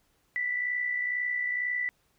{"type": "tone with amplitude modulation", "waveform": "sine", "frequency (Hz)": 1975.5, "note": "B6", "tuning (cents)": 0, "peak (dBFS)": -25, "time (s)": [0.36, 1.89], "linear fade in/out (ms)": 0, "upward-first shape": "sine", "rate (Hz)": 62.1, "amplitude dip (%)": 50, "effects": ["pink hiss -70 dBFS RMS until 2.18 s"]}